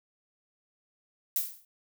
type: noise with exponential decay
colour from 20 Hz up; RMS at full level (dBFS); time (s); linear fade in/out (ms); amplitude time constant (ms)
violet; -25; 1.36-1.65; 2; 63
effects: none